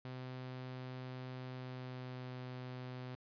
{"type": "tone with pitch glide", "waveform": "sawtooth", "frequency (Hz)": [128.1, 126.7], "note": ["C3", "B2"], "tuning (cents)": [-36, 45], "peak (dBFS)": -40, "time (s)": [0.05, 3.15], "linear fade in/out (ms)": 0, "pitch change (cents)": -19, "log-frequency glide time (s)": [1.46, 2.38], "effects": ["resampled to 11025 Hz"]}